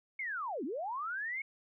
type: linear two-way sweep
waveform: sine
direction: down then up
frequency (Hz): 2217 to 230.7 to 2217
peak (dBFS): -35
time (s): 0.19-1.42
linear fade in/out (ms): 5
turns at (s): 0.64
effects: none

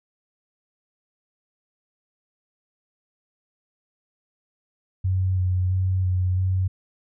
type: tone with vibrato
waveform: sine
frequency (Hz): 92.5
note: F#2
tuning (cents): 0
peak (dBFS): -19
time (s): 5.04-6.68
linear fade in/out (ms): 10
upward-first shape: square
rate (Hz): 1.5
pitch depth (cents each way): 17
effects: none

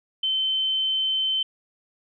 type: tone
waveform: sine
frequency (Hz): 3080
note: G7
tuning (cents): -31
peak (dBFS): -21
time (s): 0.23-1.43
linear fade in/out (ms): 5
effects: none

